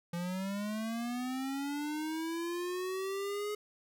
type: linear sweep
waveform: square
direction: up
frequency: 170 to 421.1 Hz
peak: -35 dBFS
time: 0.13-3.55 s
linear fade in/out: 5 ms
effects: none